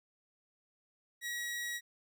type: tone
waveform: sawtooth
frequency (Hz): 1912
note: A#6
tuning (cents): +43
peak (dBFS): -33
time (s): 1.21-1.81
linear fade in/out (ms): 50
effects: none